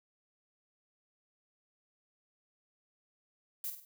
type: noise with echo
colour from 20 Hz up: violet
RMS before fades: -38 dBFS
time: 3.64-3.7 s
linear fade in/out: 2 ms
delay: 50 ms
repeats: 3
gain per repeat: -7 dB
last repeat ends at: 3.85 s
effects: none